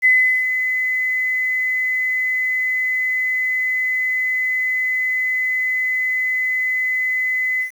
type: tone with ADSR envelope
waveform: sine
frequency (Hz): 2022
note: B6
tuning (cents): +40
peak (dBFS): -9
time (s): 0.02-7.71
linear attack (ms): 33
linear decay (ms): 380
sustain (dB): -8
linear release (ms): 100
effects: 7-bit